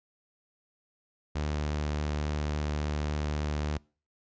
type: tone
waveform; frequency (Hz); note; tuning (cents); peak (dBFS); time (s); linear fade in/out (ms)
sawtooth; 74.7; D2; +30; -25; 1.35-3.78; 10
effects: noise-tail reverb RT60 0.4 s tail -26 dB re dry + resampled to 16000 Hz